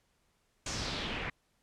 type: noise with low-pass filter sweep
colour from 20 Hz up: pink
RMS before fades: -37 dBFS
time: 0.66-1.3 s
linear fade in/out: 5 ms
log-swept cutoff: 7000 to 2100 Hz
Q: 2.6
effects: pink hiss -74 dBFS RMS until 1.62 s + low-pass 11000 Hz 12 dB/octave